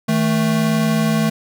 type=tone pair together; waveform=square; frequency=158.85 / 220 Hz; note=D#3 / A3; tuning=+36 / 0 cents; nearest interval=tritone; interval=564 cents; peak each=-20 / -17 dBFS; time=0.08-1.3 s; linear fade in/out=10 ms; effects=none